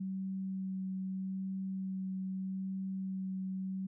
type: tone with vibrato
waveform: sine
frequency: 190 Hz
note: F#3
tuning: 46 cents sharp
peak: -35 dBFS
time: 0-3.87 s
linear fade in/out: 10 ms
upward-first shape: sine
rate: 0.8 Hz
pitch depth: 10 cents each way
effects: none